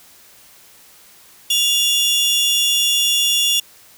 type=tone pair together; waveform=sawtooth; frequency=2812 / 3428 Hz; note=F7 / A7; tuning=+11 / -46 cents; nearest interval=minor third; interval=343 cents; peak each=-14 dBFS; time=1.5-3.6 s; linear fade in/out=5 ms; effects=white hiss -47 dBFS RMS until 3.97 s